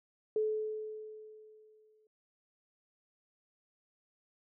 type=tone with exponential decay; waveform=sine; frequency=431.6 Hz; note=A4; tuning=33 cents flat; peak=-27 dBFS; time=0.36-2.07 s; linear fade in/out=2 ms; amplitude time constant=370 ms; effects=none